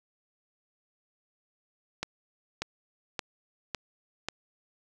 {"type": "accelerating click train", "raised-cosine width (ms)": 0.2, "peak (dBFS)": -14, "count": 5, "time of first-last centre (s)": [2.03, 4.286], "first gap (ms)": 590, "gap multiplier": 0.97, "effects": []}